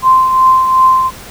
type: tone with tremolo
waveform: sine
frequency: 1041 Hz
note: C6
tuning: 9 cents flat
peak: -3 dBFS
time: 0.02-1.11 s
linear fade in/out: 50 ms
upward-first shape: triangle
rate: 2.7 Hz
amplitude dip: 55%
effects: pink hiss -32 dBFS RMS until 1.3 s